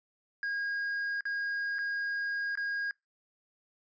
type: tone with dropouts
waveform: triangle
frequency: 1632 Hz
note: G#6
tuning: 31 cents flat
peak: -29 dBFS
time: 0.43-2.91 s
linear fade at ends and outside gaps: 1 ms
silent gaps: 1.208-1.254 / 1.785-1.789 / 2.554-2.574 s
effects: noise-tail reverb RT60 0.2 s tail -26 dB re dry + resampled to 16000 Hz